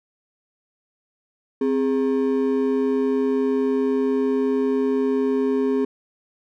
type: ring-modulated tone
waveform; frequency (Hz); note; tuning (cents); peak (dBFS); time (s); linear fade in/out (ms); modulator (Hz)
triangle; 337.2; E4; +39; -13; 1.61-5.85; 5; 75.3
effects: none